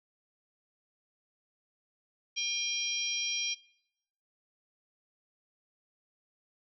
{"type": "harmonic tone", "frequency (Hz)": 803, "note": "G5", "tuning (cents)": 41, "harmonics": [3, 4, 5, 6, 7], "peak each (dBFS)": [-36, -34, -42, -44, -35], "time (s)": [2.36, 3.55], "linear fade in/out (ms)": 20, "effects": ["noise-tail reverb RT60 0.8 s tail -22 dB re dry"]}